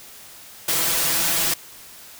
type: noise with comb filter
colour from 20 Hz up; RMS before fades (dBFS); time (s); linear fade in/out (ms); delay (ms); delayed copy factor
white; -21; 0.68-1.54; 5; 6; +1
effects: white hiss -43 dBFS RMS until 2.19 s